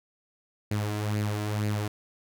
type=tone with flanger; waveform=sawtooth; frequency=105.1 Hz; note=G#2; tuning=21 cents sharp; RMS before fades=-29 dBFS; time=0.71-1.88 s; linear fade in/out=5 ms; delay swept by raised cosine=0.43 to 3.03 ms; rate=2.1 Hz; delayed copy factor=+0.55; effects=none